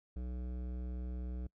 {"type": "tone with hard clipping", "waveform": "sine", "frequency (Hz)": 61.74, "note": "B1", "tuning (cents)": 0, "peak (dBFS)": -40, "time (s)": [0.16, 1.47], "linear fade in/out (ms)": 5, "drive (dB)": 14, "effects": ["noise-tail reverb RT60 0.1 s tail -25 dB re dry"]}